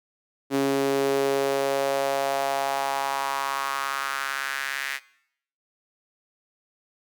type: tone with high-pass filter sweep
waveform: sawtooth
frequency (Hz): 137.6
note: C#3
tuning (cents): -12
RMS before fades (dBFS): -26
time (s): 0.5-5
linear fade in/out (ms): 50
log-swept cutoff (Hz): 310 to 1900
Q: 3.2
effects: noise-tail reverb RT60 0.7 s tail -20 dB re dry